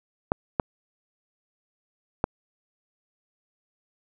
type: clicks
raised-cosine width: 1 ms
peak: -7 dBFS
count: 3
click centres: 0.319 / 0.598 / 2.241 s
effects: none